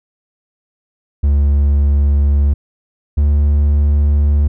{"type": "tone pair in turn", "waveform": "triangle", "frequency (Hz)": [71.3, 72.84], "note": ["C#2", "D2"], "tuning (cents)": [49, -14], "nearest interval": "unison", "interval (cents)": 37, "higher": "second", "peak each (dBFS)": -7, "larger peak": "neither", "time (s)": [[1.23, 2.54], [3.17, 4.48]], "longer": "neither", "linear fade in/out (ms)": 10, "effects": []}